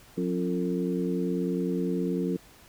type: harmonic tone with a mistuned harmonic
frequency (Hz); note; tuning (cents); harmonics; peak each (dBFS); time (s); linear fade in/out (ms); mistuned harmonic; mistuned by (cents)
90; F#2; -47; 2 / 3 / 4 / 5; -29 / -31 / -32 / -33; 0.17-2.37; 10; 4; -56
effects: pink hiss -54 dBFS RMS until 2.68 s